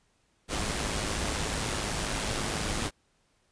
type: noise with amplitude modulation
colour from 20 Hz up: pink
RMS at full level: -29 dBFS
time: 0.48-2.91 s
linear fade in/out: 50 ms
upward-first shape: sine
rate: 106 Hz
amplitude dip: 45%
effects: pink hiss -70 dBFS RMS until 3.51 s + resampled to 22050 Hz